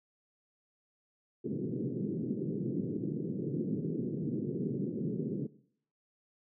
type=band-pass noise; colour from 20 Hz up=pink; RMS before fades=-35 dBFS; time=1.44-5.47 s; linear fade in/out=10 ms; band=130 to 420 Hz; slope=48 dB/octave; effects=noise-tail reverb RT60 0.6 s tail -18 dB re dry